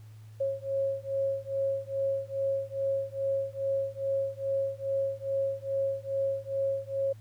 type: beating tone pair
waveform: sine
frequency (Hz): 544 / 546.4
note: C#5 / C#5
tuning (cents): -33 / -25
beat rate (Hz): 2.4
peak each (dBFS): -31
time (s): 0.4-7.13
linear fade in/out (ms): 10
effects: added 108 Hz sine -46 dBFS peak until 7.2 s + pink hiss -64 dBFS RMS until 7.2 s